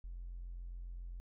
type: tone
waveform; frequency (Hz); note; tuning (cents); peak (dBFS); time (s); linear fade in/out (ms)
triangle; 43.65; F1; 0; -39; 0.04-1.2; 0
effects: tanh soft clip ceiling -40 dBFS